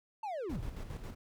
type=linear sweep; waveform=triangle; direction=down; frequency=900 to 77 Hz; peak=-34 dBFS; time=0.23-0.61 s; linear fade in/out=5 ms
type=noise with tremolo; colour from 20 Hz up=brown; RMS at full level=-40 dBFS; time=0.49-1.15 s; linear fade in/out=10 ms; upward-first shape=square; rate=7.3 Hz; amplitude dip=50%
effects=none